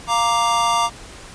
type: chord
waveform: square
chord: Bb major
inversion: second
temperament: equal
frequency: 698.5 / 932.3 / 1174.7 Hz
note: F5 / Bb5 / D6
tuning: 0 / 0 / 0 cents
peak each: -24 / -20 / -20 dBFS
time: 0.07-0.9 s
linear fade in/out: 50 ms
effects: pink hiss -39 dBFS RMS until 1.34 s + resampled to 22050 Hz